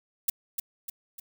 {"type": "noise with echo", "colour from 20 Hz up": "violet", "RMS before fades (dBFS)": -24, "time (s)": [0.28, 0.3], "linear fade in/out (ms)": 5, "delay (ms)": 300, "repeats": 3, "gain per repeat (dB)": -6, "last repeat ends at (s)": 1.2, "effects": []}